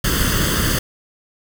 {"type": "noise with comb filter", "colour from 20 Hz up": "pink", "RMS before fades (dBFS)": -18, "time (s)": [0.04, 0.79], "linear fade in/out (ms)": 5, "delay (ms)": 0.63, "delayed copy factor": 0.75, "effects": []}